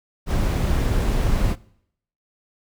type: noise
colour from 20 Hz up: brown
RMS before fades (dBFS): -20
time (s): 0.26-1.56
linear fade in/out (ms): 50
effects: noise-tail reverb RT60 0.7 s tail -22 dB re dry